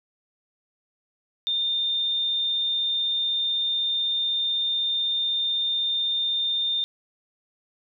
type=tone; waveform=sine; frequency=3618 Hz; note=A7; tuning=48 cents sharp; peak=-22 dBFS; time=1.47-6.84 s; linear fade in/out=0 ms; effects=none